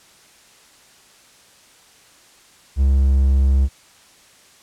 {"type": "tone with pitch glide", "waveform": "triangle", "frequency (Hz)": [67.9, 67.43], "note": ["C#2", "C#2"], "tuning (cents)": [-35, -47], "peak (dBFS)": -10, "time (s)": [2.76, 3.69], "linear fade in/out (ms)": 50, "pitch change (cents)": -12, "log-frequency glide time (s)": [2.87, 3.13], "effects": ["white hiss -50 dBFS RMS until 4.62 s", "low-pass 9000 Hz 12 dB/octave"]}